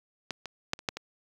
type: clicks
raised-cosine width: 0.2 ms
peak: -15 / -21 / -10 / -27 / -10 / -19 dBFS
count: 6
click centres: 0.307 / 0.457 / 0.734 / 0.791 / 0.888 / 0.97 s
effects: high-pass 60 Hz 12 dB/octave + 8-bit